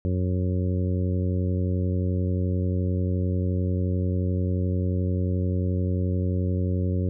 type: harmonic tone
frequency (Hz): 91.4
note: F#2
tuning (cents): -21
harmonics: 1 / 2 / 3 / 4 / 5 / 6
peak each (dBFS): -23 / -29 / -33 / -35 / -37 / -39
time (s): 0.05-7.09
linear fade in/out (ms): 0
effects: none